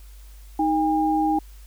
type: tone pair together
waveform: sine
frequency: 312.2 / 808 Hz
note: D#4 / G#5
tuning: +6 / -48 cents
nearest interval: octave + major third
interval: 1646 cents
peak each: -21 dBFS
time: 0.59-1.39 s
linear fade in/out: 5 ms
effects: added 50 Hz sine -41 dBFS peak until 1.66 s + white hiss -55 dBFS RMS until 1.66 s